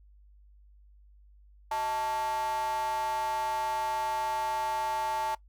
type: tone with high-pass filter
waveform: square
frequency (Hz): 126.2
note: B2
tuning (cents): +38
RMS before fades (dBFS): -31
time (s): 1.71-5.35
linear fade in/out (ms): 5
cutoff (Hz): 830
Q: 10
effects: noise-tail reverb RT60 0.1 s tail -19 dB re dry + added 50 Hz sine -54 dBFS peak until 5.48 s